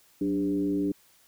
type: tone with frequency modulation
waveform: sine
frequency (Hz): 293.7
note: D4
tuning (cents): 0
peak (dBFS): -24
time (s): 0.21-0.92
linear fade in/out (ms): 5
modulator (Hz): 107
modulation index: 0.78
effects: white hiss -61 dBFS RMS until 1.27 s

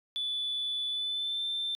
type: tone with pitch glide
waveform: sine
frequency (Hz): 3471 to 3560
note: A7 to A7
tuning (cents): -24 to +20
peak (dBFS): -29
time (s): 0.16-1.75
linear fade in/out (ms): 0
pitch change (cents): +44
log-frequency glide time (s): 0.89-1.44
effects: tanh soft clip ceiling -26 dBFS

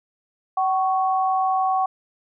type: tone pair together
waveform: sine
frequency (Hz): 758.9 / 1108.7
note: F#5 / C#6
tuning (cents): +44 / 0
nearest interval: perfect fifth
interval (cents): 656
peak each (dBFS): -19 / -24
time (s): 0.57-1.86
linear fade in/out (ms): 5
effects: none

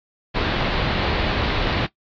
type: low-pass noise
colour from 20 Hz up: pink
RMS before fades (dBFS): -22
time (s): 0.34-1.87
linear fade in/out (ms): 20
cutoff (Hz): 4300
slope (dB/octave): 48
effects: noise-tail reverb RT60 0.1 s tail -17 dB re dry + AAC 48 kbps

